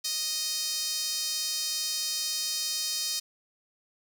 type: tone with high-pass filter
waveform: sawtooth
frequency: 622.3 Hz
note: D#5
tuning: in tune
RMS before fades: -31 dBFS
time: 0.04-3.2 s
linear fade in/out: 10 ms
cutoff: 4900 Hz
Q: 2.4
effects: none